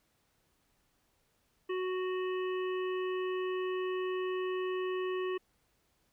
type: harmonic tone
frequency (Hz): 370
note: F#4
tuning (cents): 0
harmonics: 1 / 3 / 5 / 7 / 8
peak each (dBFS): -32 / -42 / -46 / -49 / -50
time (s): 1.69-5.38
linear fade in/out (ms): 10
effects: pink hiss -74 dBFS RMS until 6.12 s